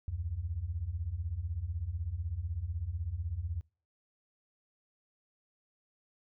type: beating tone pair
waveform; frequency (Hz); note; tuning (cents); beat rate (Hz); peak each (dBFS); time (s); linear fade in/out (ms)
sine; 73.42 / 89.42; D2 / F2; 0 / +41; 16; -38 / -35; 0.08-3.61; 0
effects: noise-tail reverb RT60 0.4 s tail -24 dB re dry